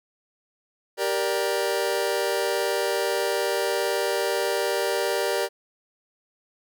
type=chord; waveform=sawtooth; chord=G minor; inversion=none; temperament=just; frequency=392 / 470.4 / 588 Hz; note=G4 / Bb4 / D5; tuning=0 / +16 / +2 cents; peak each=-23 dBFS; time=0.97-5.49 s; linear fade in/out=50 ms; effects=none